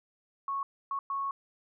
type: tone bursts at uneven times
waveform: sine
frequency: 1103 Hz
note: C#6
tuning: 9 cents flat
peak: -30 dBFS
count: 3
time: 0.48-0.63 / 0.91-0.99 / 1.1-1.31 s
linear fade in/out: 2 ms
effects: none